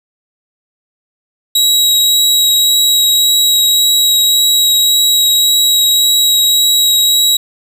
sawtooth tone with vibrato, 3847 Hz, B7, 46 cents flat, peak -5 dBFS, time 1.55-7.37 s, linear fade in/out 5 ms, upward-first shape sine, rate 1.8 Hz, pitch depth 8 cents each way, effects none

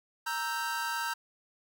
45% pulse chord, E diminished, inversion second, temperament equal, 932.3 / 1318.5 / 1568 Hz, Bb5 / E6 / G6, 0 / 0 / 0 cents, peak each -35 / -38 / -35 dBFS, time 0.26-1.14 s, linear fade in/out 10 ms, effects none

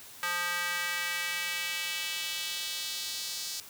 square tone with high-pass filter sweep, 175.6 Hz, F3, 10 cents sharp, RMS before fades -34 dBFS, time 0.23-3.6 s, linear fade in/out 0 ms, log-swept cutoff 1400 to 4900 Hz, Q 1.8, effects white hiss -49 dBFS RMS until 3.69 s

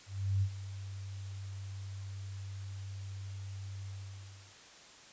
sine tone with ADSR envelope, 97.6 Hz, G2, 7 cents flat, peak -26 dBFS, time 0.06-4.56 s, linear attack 360 ms, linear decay 73 ms, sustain -14 dB, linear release 680 ms, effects white hiss -55 dBFS RMS until 5.12 s + resampled to 16000 Hz

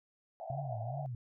pink band-pass noise, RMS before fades -43 dBFS, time 0.4-1.06 s, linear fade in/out 0 ms, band 640 to 760 Hz, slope 96 dB/octave
sine tone with vibrato, 125.6 Hz, B2, 30 cents sharp, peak -37 dBFS, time 0.5-1.15 s, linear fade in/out 2 ms, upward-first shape sine, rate 2.5 Hz, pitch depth 220 cents each way
effects none

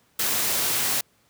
white noise, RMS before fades -24 dBFS, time 0.19-1.01 s, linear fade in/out 5 ms, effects pink hiss -63 dBFS RMS until 1.29 s + high-pass 80 Hz 12 dB/octave

